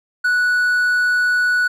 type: tone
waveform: triangle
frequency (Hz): 1475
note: F#6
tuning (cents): -6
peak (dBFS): -12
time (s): 0.24-1.68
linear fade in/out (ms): 10
effects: none